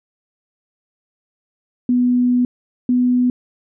sine tone pair in turn, 246.9 / 248.2 Hz, B3 / B3, 0 / +9 cents, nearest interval unison, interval 9 cents, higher second, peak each -12 dBFS, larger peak neither, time 1.89-2.45 / 2.89-3.3 s, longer first, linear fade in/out 2 ms, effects none

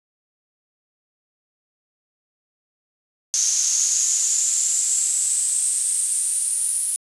brown noise with high-pass filter sweep, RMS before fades -21 dBFS, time 3.34-6.96 s, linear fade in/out 0 ms, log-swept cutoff 6200 to 9800 Hz, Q 8.7, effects resampled to 24000 Hz

